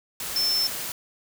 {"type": "tone in noise", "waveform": "sine", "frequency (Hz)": 5320, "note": "E8", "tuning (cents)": 15, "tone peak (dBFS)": -21, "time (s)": [0.36, 0.67], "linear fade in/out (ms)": 2, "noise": "white", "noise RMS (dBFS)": -32, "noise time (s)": [0.2, 0.92], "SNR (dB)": 8, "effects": []}